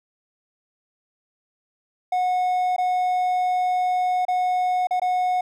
triangle tone with dropouts, 730 Hz, F#5, 24 cents flat, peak -17 dBFS, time 2.12-5.41 s, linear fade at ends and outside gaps 5 ms, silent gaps 2.764-2.781 / 4.252-4.282 / 4.871-4.908 / 4.998-5.017 s, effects none

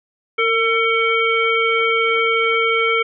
harmonic tone with a mistuned harmonic, 448.6 Hz, A4, 34 cents sharp, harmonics 1 / 3 / 5 / 7, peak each -19 / -20 / -18 / -26 dBFS, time 0.38-3.03 s, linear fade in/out 10 ms, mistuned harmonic 1, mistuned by +30 cents, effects none

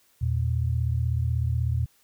sine tone pair together, 82.6 / 118.88 Hz, E2 / A#2, +4 / +34 cents, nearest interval tritone, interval 630 cents, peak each -25 dBFS, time 0.21-1.86 s, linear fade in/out 10 ms, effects white hiss -63 dBFS RMS until 2.03 s

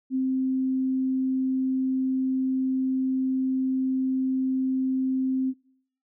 sine tone, 261.6 Hz, C4, in tune, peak -22 dBFS, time 0.1-5.54 s, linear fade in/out 50 ms, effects noise-tail reverb RT60 0.7 s tail -25 dB re dry

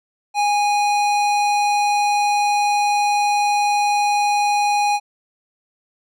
square tone, 824 Hz, G#5, 14 cents flat, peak -16 dBFS, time 0.34-5 s, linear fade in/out 50 ms, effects low-pass 8000 Hz 12 dB/octave

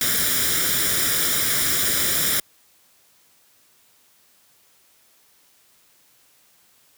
white noise with comb filter, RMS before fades -21 dBFS, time 0.01-2.4 s, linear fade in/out 2 ms, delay 0.56 ms, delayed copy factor +0.7, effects white hiss -58 dBFS RMS until 6.97 s + high-pass 60 Hz 12 dB/octave

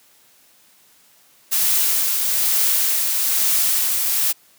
blue noise with tremolo, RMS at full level -17 dBFS, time 1.51-4.33 s, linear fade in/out 20 ms, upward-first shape triangle, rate 1.1 Hz, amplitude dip 35%, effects white hiss -54 dBFS RMS until 4.58 s + high-pass 100 Hz 12 dB/octave

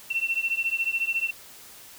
sine beating tone pair, 2700 / 2714 Hz, E7 / E7, +41 / +50 cents, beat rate 14 Hz, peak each -27 / -27 dBFS, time 0.1-1.31 s, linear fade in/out 10 ms, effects white hiss -47 dBFS RMS until 1.98 s

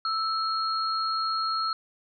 sine tone pair together, 1318.5 / 4279 Hz, E6 / C8, 0 / +38 cents, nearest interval octave + minor sixth, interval 2038 cents, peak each -26 / -31 dBFS, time 0.05-1.73 s, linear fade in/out 2 ms, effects none

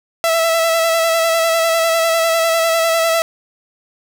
sawtooth tone with vibrato, 659.3 Hz, E5, in tune, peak -9 dBFS, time 0.24-3.22 s, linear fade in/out 0 ms, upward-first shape square, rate 10 Hz, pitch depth 22 cents each way, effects none

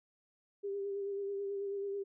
sine tone with vibrato, 398.6 Hz, G4, 29 cents sharp, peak -35 dBFS, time 0.63-2.04 s, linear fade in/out 20 ms, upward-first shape sine, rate 9.2 Hz, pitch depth 26 cents each way, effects none

